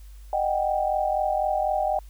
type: tone cluster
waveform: sine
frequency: 615 / 748 / 792 Hz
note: D#5 / F#5 / G5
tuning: -20 / +19 / +18 cents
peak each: -26 dBFS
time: 0.33-1.99 s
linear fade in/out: 2 ms
effects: added 50 Hz sine -41 dBFS peak until 2.09 s + white hiss -59 dBFS RMS until 2.09 s